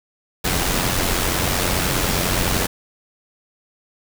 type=noise with amplitude modulation; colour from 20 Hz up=pink; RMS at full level=-18 dBFS; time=0.44-2.67 s; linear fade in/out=10 ms; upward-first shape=sine; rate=89.9 Hz; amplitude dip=50%; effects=none